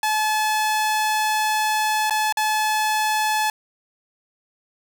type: tone with dropouts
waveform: sawtooth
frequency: 860 Hz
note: A5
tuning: 40 cents flat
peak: -15 dBFS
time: 0.03-3.5 s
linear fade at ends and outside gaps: 2 ms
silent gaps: 2.098-2.107 / 2.325-2.371 s
effects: none